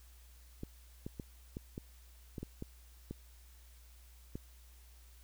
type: clicks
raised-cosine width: 3 ms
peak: -28 dBFS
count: 10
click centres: 0.634 / 1.065 / 1.198 / 1.569 / 1.779 / 2.382 / 2.43 / 2.624 / 3.11 / 4.355 s
effects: added 60 Hz sine -56 dBFS peak until 5.23 s + white hiss -65 dBFS RMS until 5.23 s